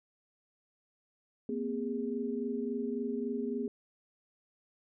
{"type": "tone cluster", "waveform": "sine", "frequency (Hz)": [233, 256.6, 410.3], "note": ["A#3", "C4", "G#4"], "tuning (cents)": [-1, -34, -21], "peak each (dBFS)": [-36, -37, -36], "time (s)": [1.49, 3.68], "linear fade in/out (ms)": 2, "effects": []}